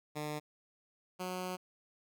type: tone pair in turn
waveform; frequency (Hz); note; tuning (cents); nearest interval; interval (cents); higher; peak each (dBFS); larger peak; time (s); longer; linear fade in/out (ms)
10% pulse; 150.4 / 183.11; D3 / F#3; +42 / -18; minor third; 340; second; -29 / -29; neither; 0.15-0.4 / 1.19-1.57; second; 20
effects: none